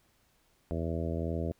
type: harmonic tone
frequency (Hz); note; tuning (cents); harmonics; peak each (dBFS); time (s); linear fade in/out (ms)
82.41; E2; 0; 1 / 2 / 3 / 4 / 5 / 6 / 7 / 8; -34 / -37 / -39 / -40 / -41 / -42 / -42 / -43; 0.71-1.52; 0
effects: pink hiss -69 dBFS RMS until 1.59 s